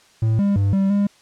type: tone with pitch steps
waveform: triangle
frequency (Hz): 111.2 / 200.7 / 99.5 / 194.6 / 202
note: A2 / G3 / G2 / G3 / G#3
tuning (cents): +19 / +41 / +26 / -12 / -48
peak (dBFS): -13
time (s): 0.22-1.07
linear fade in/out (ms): 5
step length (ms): 170
effects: white hiss -53 dBFS RMS until 1.21 s + low-pass 7000 Hz 12 dB/octave